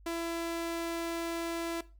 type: tone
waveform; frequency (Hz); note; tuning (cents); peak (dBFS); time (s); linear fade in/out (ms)
sawtooth; 335.1; E4; +29; -29; 0.06-1.81; 5
effects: noise-tail reverb RT60 0.3 s tail -18 dB re dry + added 50 Hz sine -53 dBFS peak until 1.99 s